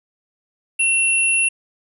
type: tone pair together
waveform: sine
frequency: 2719 / 10192 Hz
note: F7 / D#9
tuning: -47 / +41 cents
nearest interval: octave + major seventh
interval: 2288 cents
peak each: -16 / -19 dBFS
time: 0.79-1.49 s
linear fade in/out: 10 ms
effects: none